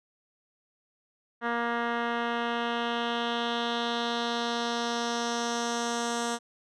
10% pulse tone with low-pass filter sweep, 235.5 Hz, A#3, 18 cents sharp, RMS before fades -30 dBFS, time 1.41-6.39 s, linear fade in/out 50 ms, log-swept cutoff 1900 to 7600 Hz, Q 2.4, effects none

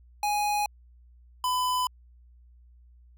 square tone pair in turn, 830.6 / 1003.5 Hz, G#5 / B5, 0 / +27 cents, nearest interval minor third, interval 327 cents, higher second, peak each -25 dBFS, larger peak neither, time 0.23-0.66 / 1.44-1.87 s, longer neither, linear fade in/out 2 ms, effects added 60 Hz sine -52 dBFS peak until 3.17 s

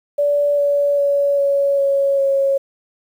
sine tone with pitch steps, 578 / 572 / 566.1 / 560.2 / 554.5 / 548.7 Hz, D5 / D5 / C#5 / C#5 / C#5 / C#5, -28 / -46 / +36 / +18 / 0 / -18 cents, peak -13 dBFS, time 0.18-2.58 s, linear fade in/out 10 ms, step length 400 ms, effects 8-bit

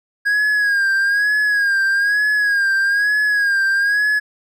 triangle tone with vibrato, 1638 Hz, G#6, 24 cents flat, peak -12 dBFS, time 0.25-4.2 s, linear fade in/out 20 ms, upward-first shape sine, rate 1.1 Hz, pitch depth 64 cents each way, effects none

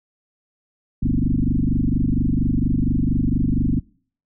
sine tone with frequency modulation, 140.1 Hz, C#3, 19 cents sharp, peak -16 dBFS, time 1.02-3.8 s, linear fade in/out 10 ms, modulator 24.3 Hz, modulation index 5.8, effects noise-tail reverb RT60 0.5 s tail -25 dB re dry

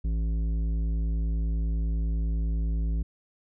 sine tone with tanh clipping, 55 Hz, A1, in tune, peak -26 dBFS, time 0.04-3.03 s, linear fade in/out 10 ms, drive 11 dB, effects none

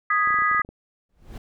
sine chord, G# minor, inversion second, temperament equal, 1244.5 / 1661.2 / 1975.5 Hz, D#6 / G#6 / B6, 0 / 0 / 0 cents, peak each -20 / -25 / -24 dBFS, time 0.1-0.62 s, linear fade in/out 5 ms
clicks, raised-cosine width 2 ms, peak -28 dBFS, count 10, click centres 0.274 / 0.306 / 0.343 / 0.388 / 0.421 / 0.514 / 0.547 / 0.595 / 0.649 / 0.69 s
brown noise with exponential growth, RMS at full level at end -31 dBFS, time 1.09-1.38 s, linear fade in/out 5 ms, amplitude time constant 62 ms
effects none

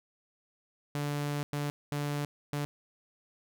sawtooth tone bursts at uneven times, 145.5 Hz, D3, 16 cents flat, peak -27 dBFS, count 4, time 0.95-1.43 / 1.53-1.7 / 1.92-2.25 / 2.53-2.65 s, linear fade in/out 0 ms, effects none

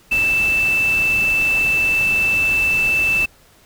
sine tone in noise, 2647 Hz, E7, 7 cents sharp, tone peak -14 dBFS, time 0.11-3.26 s, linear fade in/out 10 ms, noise pink, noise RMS -30 dBFS, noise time 0.11-3.26 s, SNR +13 dB, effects pink hiss -51 dBFS RMS until 3.65 s

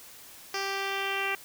10% pulse tone with low-pass filter sweep, 392 Hz, G4, in tune, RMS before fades -31 dBFS, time 0.54-1.35 s, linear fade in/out 2 ms, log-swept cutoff 4900 to 2600 Hz, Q 3.6, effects white hiss -49 dBFS RMS until 1.44 s

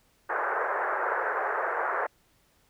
white band-pass noise, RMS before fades -29 dBFS, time 0.29-2.07 s, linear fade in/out 10 ms, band 400 to 1700 Hz, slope 48 dB/octave, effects pink hiss -66 dBFS RMS until 2.69 s

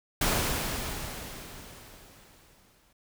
pink noise with exponential decay, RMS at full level -25 dBFS, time 0.21-2.93 s, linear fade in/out 5 ms, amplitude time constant 590 ms, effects none

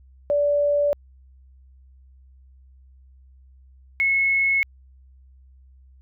sine tone pair in turn, 580 / 2186 Hz, D5 / C#7, -22 / -25 cents, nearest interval octave + major seventh, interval 2297 cents, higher second, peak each -17 / -17 dBFS, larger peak neither, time 0.3-0.93 / 4-4.63 s, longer neither, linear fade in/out 0 ms, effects added 65 Hz sine -48 dBFS peak until 6.01 s

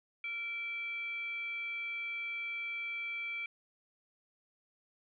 sine tone with frequency modulation, 2330 Hz, D7, 14 cents flat, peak -36 dBFS, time 0.24-3.46 s, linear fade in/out 2 ms, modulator 950 Hz, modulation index 0.34, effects none

